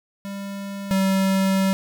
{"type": "tone pair in turn", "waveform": "square", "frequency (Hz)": [198.2, 192.22], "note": ["G3", "G3"], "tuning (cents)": [19, -34], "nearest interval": "minor second", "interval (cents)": 53, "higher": "first", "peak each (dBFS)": [-30, -18], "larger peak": "second", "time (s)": [[0.25, 0.91], [0.91, 1.73]], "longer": "second", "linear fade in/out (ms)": 0, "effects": []}